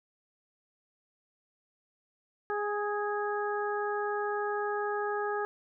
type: harmonic tone with a mistuned harmonic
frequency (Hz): 413.5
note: G#4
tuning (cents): -8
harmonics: 1 / 2 / 3 / 4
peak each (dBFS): -32 / -35 / -37 / -38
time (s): 2.5-5.45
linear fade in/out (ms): 0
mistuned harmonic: 3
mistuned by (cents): +16
effects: none